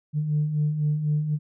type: beating tone pair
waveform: sine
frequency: 147.1 / 151.1 Hz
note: D3 / D3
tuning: +3 / +50 cents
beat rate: 4 Hz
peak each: -29 / -21 dBFS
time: 0.13-1.39 s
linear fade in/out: 50 ms
effects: tanh soft clip ceiling -16 dBFS